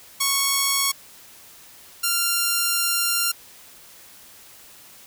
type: tone pair in turn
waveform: 5% pulse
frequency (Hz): 1106 / 1388.4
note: C#6 / F6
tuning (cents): -4 / -11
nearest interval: major third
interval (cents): 393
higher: second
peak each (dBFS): -7 / -8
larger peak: first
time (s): 0.2-0.92 / 2.03-3.32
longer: second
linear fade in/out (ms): 10
effects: white hiss -47 dBFS RMS until 5.06 s